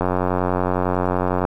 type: click train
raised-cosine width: 1 ms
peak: -6 dBFS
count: 132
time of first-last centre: 0.01-1.451 s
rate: 90.9 Hz
effects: 8-bit